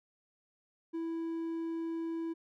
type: tone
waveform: triangle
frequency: 329.6 Hz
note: E4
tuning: in tune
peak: -32 dBFS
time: 0.93-2.34 s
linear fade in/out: 20 ms
effects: none

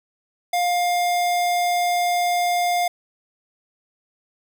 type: tone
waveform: square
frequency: 706 Hz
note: F5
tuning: 19 cents sharp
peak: -19 dBFS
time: 0.53-2.88 s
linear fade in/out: 5 ms
effects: none

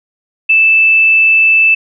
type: tone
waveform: sine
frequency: 2637 Hz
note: E7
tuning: in tune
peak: -5 dBFS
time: 0.49-1.75 s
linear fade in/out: 10 ms
effects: none

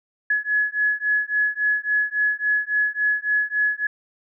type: beating tone pair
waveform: sine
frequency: 1693 / 1696.6 Hz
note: G#6 / G#6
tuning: +33 / +36 cents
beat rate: 3.6 Hz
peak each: -22 dBFS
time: 0.3-3.87 s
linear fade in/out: 5 ms
effects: none

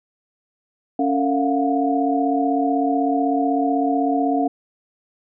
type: tone cluster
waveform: sine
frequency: 278.9 / 453.8 / 683 / 719 Hz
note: C#4 / A#4 / F5 / F#5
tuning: +11 / -47 / -39 / -50 cents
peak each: -19 / -27 / -26 / -22 dBFS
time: 0.99-4.48 s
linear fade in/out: 5 ms
effects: none

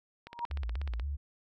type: tone with exponential growth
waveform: sine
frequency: 946 Hz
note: A#5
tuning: 25 cents sharp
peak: -28 dBFS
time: 0.27-0.45 s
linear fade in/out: 2 ms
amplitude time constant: 38 ms
type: click train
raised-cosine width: 0.3 ms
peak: -27 dBFS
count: 13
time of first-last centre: 0.27-0.997 s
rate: 16.5 Hz
type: tone with vibrato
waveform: sine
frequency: 63.6 Hz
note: C2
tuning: 48 cents flat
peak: -32 dBFS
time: 0.5-1.17 s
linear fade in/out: 20 ms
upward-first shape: square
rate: 3.8 Hz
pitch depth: 190 cents each way
effects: none

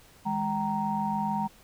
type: tone cluster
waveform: sine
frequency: 160.2 / 207.1 / 769 / 931 Hz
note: E3 / G#3 / G5 / A#5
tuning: -49 / -5 / -33 / -2 cents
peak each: -38 / -30 / -33 / -29 dBFS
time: 0.25-1.48 s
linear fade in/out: 20 ms
effects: tanh soft clip ceiling -16 dBFS + pink hiss -56 dBFS RMS until 1.63 s

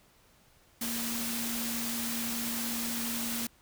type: tone in noise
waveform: sine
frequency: 233.1 Hz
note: A#3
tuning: in tune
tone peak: -36 dBFS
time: 0.81-3.47 s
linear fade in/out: 5 ms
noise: white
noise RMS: -35 dBFS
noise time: 0.81-3.47 s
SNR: -4 dB
effects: pink hiss -63 dBFS RMS until 3.61 s

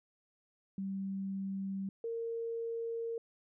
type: tone pair in turn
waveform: sine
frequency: 194.1 / 460.1 Hz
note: G3 / A#4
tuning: -17 / -23 cents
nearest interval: octave + minor third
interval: 1494 cents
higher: second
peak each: -35 / -35 dBFS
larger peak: neither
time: 0.78-1.89 / 2.04-3.18 s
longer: second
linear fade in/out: 2 ms
effects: none

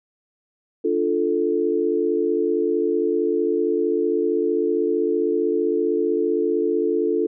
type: chord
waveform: sine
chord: D minor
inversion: none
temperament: equal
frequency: 293.7 / 349.2 / 440 Hz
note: D4 / F4 / A4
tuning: 0 / 0 / 0 cents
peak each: -25 / -22 / -21 dBFS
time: 0.84-7.27 s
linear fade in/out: 10 ms
effects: none

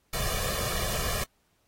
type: noise with comb filter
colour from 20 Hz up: pink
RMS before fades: -30 dBFS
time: 0.13-1.24 s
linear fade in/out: 5 ms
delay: 1.7 ms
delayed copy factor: +0.85
effects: pink hiss -71 dBFS RMS until 1.67 s + AAC 48 kbps

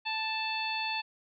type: harmonic tone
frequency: 880 Hz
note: A5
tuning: in tune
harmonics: 1 / 2 / 3 / 4 / 5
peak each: -35 / -42 / -34 / -40 / -39 dBFS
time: 0.05-1.02 s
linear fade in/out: 20 ms
effects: none

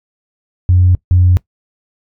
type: tone pair in turn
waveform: sine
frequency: 90.4 / 89.95 Hz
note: F#2 / F#2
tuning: -40 / -48 cents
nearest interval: unison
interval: 8 cents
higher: first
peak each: -5 dBFS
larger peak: neither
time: 0.69-0.95 / 1.11-1.37 s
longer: neither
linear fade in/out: 0 ms
effects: noise-tail reverb RT60 0.1 s tail -21 dB re dry + tanh soft clip ceiling -1 dBFS

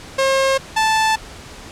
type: tone pair in turn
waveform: sawtooth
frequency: 537 / 878.4 Hz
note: C5 / A5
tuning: +45 / -3 cents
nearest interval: major sixth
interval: 852 cents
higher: second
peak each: -10 dBFS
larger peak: neither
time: 0.18-0.58 / 0.76-1.16 s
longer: neither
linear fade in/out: 10 ms
effects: pink hiss -37 dBFS RMS until 1.71 s + low-pass 8000 Hz 12 dB/octave

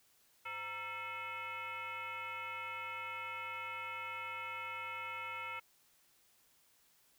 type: tone with frequency modulation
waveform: sine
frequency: 1759 Hz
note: A6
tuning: 1 cent flat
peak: -40 dBFS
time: 0.45-5.6 s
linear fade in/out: 10 ms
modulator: 414 Hz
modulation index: 2.2
effects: white hiss -70 dBFS RMS until 7.18 s

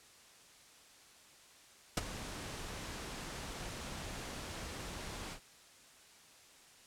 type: noise with ADSR envelope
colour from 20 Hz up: pink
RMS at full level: -29 dBFS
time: 1.97-5.4 s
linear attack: 4 ms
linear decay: 24 ms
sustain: -15 dB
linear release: 80 ms
effects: white hiss -60 dBFS RMS until 6.86 s + low-pass 9000 Hz 12 dB/octave

